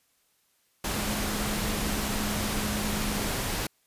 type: tone in noise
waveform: sine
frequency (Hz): 208.8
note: G#3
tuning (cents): +10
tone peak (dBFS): -33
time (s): 0.97-3.29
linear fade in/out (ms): 5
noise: pink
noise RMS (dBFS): -30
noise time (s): 0.84-3.67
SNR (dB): -6
effects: white hiss -69 dBFS RMS until 3.86 s + resampled to 32000 Hz